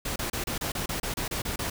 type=noise bursts; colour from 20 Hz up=pink; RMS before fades=-31 dBFS; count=12; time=0.05-1.7 s; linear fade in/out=5 ms; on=110 ms; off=30 ms; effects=none